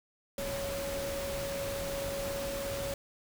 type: tone in noise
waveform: sine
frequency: 556 Hz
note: C#5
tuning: 5 cents sharp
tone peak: -35 dBFS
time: 0.38-2.94 s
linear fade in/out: 2 ms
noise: pink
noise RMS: -39 dBFS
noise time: 0.38-2.94 s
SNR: +1 dB
effects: none